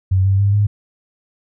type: tone with pitch steps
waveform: sine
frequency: 94.4 / 97.22 / 100.13 / 103.12 Hz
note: F#2 / G2 / G2 / G#2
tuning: +35 / -14 / +37 / -12 cents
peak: -11 dBFS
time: 0.11-0.67 s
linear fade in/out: 10 ms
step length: 140 ms
effects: none